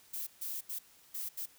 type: noise bursts at uneven times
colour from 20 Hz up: violet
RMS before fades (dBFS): -39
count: 5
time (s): 0.13-0.27 / 0.41-0.61 / 0.69-0.79 / 1.14-1.29 / 1.37-1.46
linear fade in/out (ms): 10
effects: white hiss -62 dBFS RMS until 1.58 s